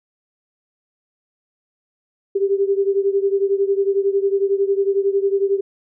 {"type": "beating tone pair", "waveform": "sine", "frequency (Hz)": [392, 403], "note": ["G4", "G4"], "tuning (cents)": [0, 48], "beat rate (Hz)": 11, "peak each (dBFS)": [-17, -20], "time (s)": [2.35, 5.61], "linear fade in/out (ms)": 10, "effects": []}